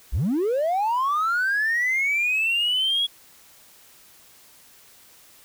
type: linear sweep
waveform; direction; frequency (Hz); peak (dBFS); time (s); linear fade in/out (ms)
triangle; up; 36.71 to 3360; -17; 0.12-3.07; 20
effects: tanh soft clip ceiling -16 dBFS + white hiss -52 dBFS RMS until 5.44 s